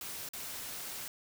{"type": "noise with dropouts", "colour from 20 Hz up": "white", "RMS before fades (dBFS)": -42, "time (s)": [0.01, 1.08], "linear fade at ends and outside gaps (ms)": 2, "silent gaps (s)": [0.289, 0.334], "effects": []}